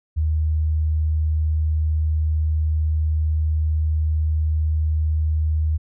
sine tone, 77.78 Hz, D#2, in tune, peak -17 dBFS, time 0.16-5.78 s, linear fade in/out 20 ms, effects none

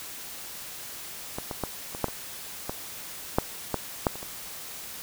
clicks, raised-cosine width 1 ms, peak -17 / -18 / -13 / -21 / -9 / -22 / -16 / -6 / -11 / -7 / -25 / -25 dBFS, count 12, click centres 1.385 / 1.512 / 1.637 / 1.949 / 2.043 / 2.084 / 2.695 / 3.385 / 3.743 / 4.068 / 4.156 / 4.229 s, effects white hiss -40 dBFS RMS until 5.02 s

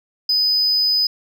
sine tone, 5000 Hz, D#8, 8 cents sharp, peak -12 dBFS, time 0.29-1.07 s, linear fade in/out 5 ms, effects tanh soft clip ceiling -13 dBFS

